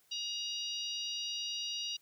harmonic tone with a mistuned harmonic, 949 Hz, A#5, 31 cents sharp, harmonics 3 / 4 / 5 / 6, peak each -39 / -41 / -43 / -45 dBFS, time 0.11-1.97 s, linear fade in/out 10 ms, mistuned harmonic 6, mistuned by +16 cents, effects white hiss -69 dBFS RMS until 2.01 s

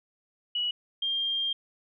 sine tone pair in turn, 2929 / 3201 Hz, F#7 / G7, -18 / +36 cents, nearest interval major second, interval 154 cents, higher second, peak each -26 dBFS, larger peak neither, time 0.55-0.71 / 1.02-1.53 s, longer second, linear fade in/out 5 ms, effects none

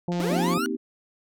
harmonic tone, 174.7 Hz, F3, 1 cent sharp, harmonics 1 / 2 / 3 / 4 / 5, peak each -25 / -31 / -35 / -37 / -39 dBFS, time 0.08-0.58 s, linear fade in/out 2 ms
click train, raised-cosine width 0.2 ms, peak -23 dBFS, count 75, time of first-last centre 0.12-0.538 s, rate 177 Hz
40% pulse linear sweep, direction up, 287.7 to 1465 Hz, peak -26 dBFS, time 0.2-0.66 s, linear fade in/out 0 ms
sine chord, C minor seventh, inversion third, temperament just, 235.5 / 261.6 / 314 / 392.4 Hz, Bb3 / C4 / Eb4 / G4, +18 / 0 / +16 / +2 cents, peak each -31 dBFS, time 0.29-0.77 s, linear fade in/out 20 ms
effects none

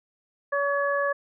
harmonic tone, 566 Hz, C#5, 36 cents sharp, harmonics 1 / 2 / 3, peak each -25 / -28 / -28 dBFS, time 0.52-1.13 s, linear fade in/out 10 ms, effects none

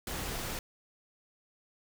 pink noise, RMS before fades -37 dBFS, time 0.07-0.59 s, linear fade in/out 2 ms, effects none

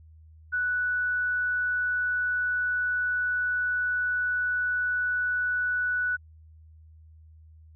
sine tone, 1480 Hz, F#6, in tune, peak -24 dBFS, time 0.52-6.17 s, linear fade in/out 20 ms, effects added 79 Hz sine -49 dBFS peak until 7.75 s

